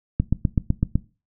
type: click train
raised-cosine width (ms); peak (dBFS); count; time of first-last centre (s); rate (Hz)
5; -6; 7; 0.2-0.956; 7.94
effects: noise-tail reverb RT60 0.3 s tail -19 dB re dry